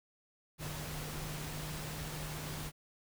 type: tone in noise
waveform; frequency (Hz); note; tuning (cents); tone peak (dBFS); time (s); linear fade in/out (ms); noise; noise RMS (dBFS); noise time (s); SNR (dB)
sine; 152.1; D#3; -39; -43; 0.58-2.72; 50; pink; -43; 0.58-2.72; -3
effects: none